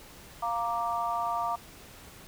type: chord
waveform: sine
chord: Bb major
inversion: second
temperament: equal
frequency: 698.5 / 932.3 / 1174.7 Hz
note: F5 / Bb5 / D6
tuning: 0 / 0 / 0 cents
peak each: -32 dBFS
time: 0.42-1.56 s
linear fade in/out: 10 ms
effects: pink hiss -50 dBFS RMS until 2.27 s